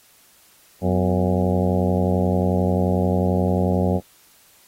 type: harmonic tone with a mistuned harmonic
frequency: 91.3 Hz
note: F#2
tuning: 23 cents flat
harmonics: 1 / 2 / 3 / 4 / 5 / 6 / 7 / 8 / 9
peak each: -22 / -21 / -27 / -28 / -27 / -27 / -30 / -31 / -34 dBFS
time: 0.81-4.01 s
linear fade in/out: 50 ms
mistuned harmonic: 3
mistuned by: -130 cents
effects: white hiss -54 dBFS RMS until 4.67 s + AAC 48 kbps